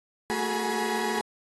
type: tone cluster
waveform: 30% pulse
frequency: 223.3 / 368 / 415.7 / 839 / 969 Hz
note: A3 / F#4 / G#4 / G#5 / B5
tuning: +26 / -9 / +2 / +17 / -33 cents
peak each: -31 dBFS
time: 0.3-1.21 s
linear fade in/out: 0 ms
effects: AAC 32 kbps